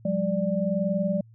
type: tone cluster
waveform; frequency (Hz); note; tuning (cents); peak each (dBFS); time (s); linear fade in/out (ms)
sine; 180.7 / 201.5 / 588; F#3 / G3 / D5; -41 / +48 / +2; -27; 0.05-1.21; 5
effects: added 113 Hz sine -49 dBFS peak until 1.34 s